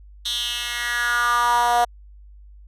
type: tone with high-pass filter sweep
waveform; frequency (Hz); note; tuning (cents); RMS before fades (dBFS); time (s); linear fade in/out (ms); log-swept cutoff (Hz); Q
10% pulse; 239.9; A#3; +50; -21; 0.25-1.85; 10; 3700 to 690; 4.4
effects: added 50 Hz sine -42 dBFS peak until 2.67 s + resampled to 32000 Hz